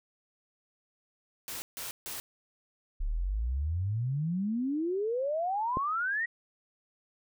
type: noise bursts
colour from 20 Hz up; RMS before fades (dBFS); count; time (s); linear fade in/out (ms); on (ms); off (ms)
white; -39; 3; 1.48-2.2; 0; 140; 150
type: exponential sweep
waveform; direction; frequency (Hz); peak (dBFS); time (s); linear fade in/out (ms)
sine; up; 33.61 to 1931; -28; 3-6.26; 10
type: click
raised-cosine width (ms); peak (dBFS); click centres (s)
2; -19; 5.771
effects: none